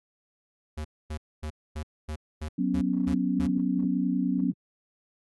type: tone bursts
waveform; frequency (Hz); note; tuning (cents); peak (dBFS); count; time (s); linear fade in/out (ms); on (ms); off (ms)
square; 76.7; D#2; -24; -32; 9; 0.77-3.472; 10; 78; 250
type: chord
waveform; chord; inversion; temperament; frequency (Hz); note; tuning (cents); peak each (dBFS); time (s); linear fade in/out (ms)
sine; F# suspended fourth; none; equal; 185 / 246.9 / 277.2; F#3 / B3 / C#4; 0 / 0 / 0; -28; 2.58-4.52; 10
effects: AAC 32 kbps